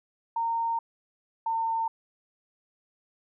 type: tone pair in turn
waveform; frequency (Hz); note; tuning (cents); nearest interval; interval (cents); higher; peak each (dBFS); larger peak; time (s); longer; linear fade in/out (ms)
sine; 920 / 905.8; A#5 / A#5; -23 / -50; unison; 27; first; -25; neither; 0.36-0.79 / 1.46-1.88; first; 5
effects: none